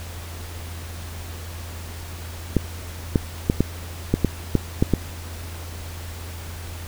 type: clicks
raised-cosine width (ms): 3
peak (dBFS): -3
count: 9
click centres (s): 2.567 / 3.158 / 3.499 / 3.606 / 4.14 / 4.247 / 4.553 / 4.825 / 4.937
effects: added 84 Hz sine -33 dBFS peak until 6.87 s + pink hiss -39 dBFS RMS until 6.87 s